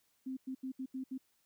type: tone bursts at uneven times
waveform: sine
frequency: 261.6 Hz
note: C4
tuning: in tune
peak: -37 dBFS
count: 6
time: 0.26-0.37 / 0.47-0.55 / 0.63-0.72 / 0.79-0.86 / 0.94-1.04 / 1.11-1.18 s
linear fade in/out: 10 ms
effects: white hiss -75 dBFS RMS until 1.45 s